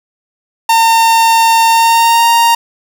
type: tone with pitch glide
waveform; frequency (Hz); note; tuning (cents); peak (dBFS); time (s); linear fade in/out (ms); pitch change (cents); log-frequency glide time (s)
45% pulse; 910 to 930.2; A#5 to A#5; -42 to -4; -6; 0.69-2.55; 5; +38; 1.69-2.29
effects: none